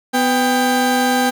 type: tone pair together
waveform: 30% pulse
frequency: 249.8 / 793.7 Hz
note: B3 / G5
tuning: +20 / +21 cents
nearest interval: octave + minor sixth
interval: 2001 cents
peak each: -14 dBFS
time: 0.13-1.31 s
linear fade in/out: 20 ms
effects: none